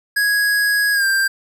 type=tone with pitch glide; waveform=square; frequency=1661.2 to 1582.5 Hz; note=G#6 to G6; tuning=0 to +16 cents; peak=-15 dBFS; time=0.16-1.28 s; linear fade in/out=10 ms; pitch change=-84 cents; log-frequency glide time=0.93-1.05 s; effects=none